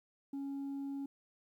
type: tone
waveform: sine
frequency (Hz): 277.2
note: C#4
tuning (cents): 0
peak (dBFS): -35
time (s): 0.33-1.06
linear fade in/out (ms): 5
effects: tanh soft clip ceiling -37 dBFS + 12-bit